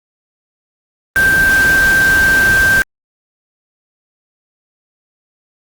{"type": "tone in noise", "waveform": "sine", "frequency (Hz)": 1568, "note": "G6", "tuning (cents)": 0, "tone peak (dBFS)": -8, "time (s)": [1.16, 2.82], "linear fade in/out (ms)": 0, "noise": "pink", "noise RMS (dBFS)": -20, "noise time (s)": [1.16, 2.82], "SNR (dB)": 9, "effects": ["Opus 32 kbps"]}